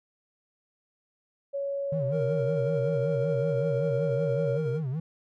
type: tone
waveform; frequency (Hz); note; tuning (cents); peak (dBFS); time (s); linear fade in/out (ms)
sine; 558; C#5; +11; -28; 1.53-4.58; 20
type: tone with vibrato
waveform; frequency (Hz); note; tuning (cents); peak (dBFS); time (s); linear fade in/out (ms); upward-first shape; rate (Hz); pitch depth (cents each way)
triangle; 143.6; D3; -39; -26; 1.92-5; 5; sine; 5.3; 220
type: tone with tremolo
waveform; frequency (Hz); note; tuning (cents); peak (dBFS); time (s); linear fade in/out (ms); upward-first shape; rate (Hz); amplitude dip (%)
triangle; 466.2; A#4; 0; -26; 2.11-4.81; 50; sine; 11; 25
effects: none